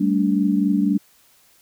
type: chord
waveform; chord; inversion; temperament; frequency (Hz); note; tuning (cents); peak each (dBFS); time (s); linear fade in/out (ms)
sine; G suspended second; none; equal with one note detuned; 196 / 220 / 288.3; G3 / A3 / D4; 0 / 0 / -32; -19 / -22 / -20; 0-0.98; 10
effects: white hiss -56 dBFS RMS until 1.61 s